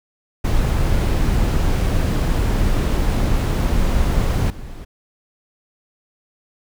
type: noise with level steps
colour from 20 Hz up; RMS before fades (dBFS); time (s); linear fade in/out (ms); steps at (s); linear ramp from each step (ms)
brown; -17 / -33; 0.44-4.85; 10; 4.5; 2
effects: none